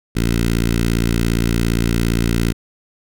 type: tone with notch filter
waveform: 10% pulse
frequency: 57.4 Hz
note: A#1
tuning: 26 cents flat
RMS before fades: -17 dBFS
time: 0.15-2.53 s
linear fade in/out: 20 ms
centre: 820 Hz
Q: 0.8
effects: none